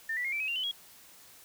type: tone with pitch steps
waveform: sine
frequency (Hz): 1800 / 1962.9 / 2141 / 2334 / 2546 / 2776 / 3027 / 3301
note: A6 / B6 / C7 / D7 / D#7 / F7 / F#7 / G#7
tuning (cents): +39 / -11 / +39 / -11 / +39 / -11 / +39 / -11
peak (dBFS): -30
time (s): 0.09-0.714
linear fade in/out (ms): 5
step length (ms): 78
effects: white hiss -55 dBFS RMS until 1.44 s